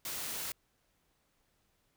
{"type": "noise", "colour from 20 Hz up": "white", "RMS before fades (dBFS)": -39, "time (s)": [0.05, 0.52], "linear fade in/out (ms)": 2, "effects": ["pink hiss -75 dBFS RMS until 1.96 s"]}